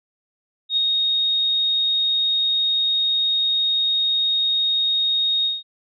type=tone with ADSR envelope; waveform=sine; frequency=3729 Hz; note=A#7; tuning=in tune; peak=-15 dBFS; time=0.69-5.63 s; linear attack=79 ms; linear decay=12 ms; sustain=-2 dB; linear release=180 ms; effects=none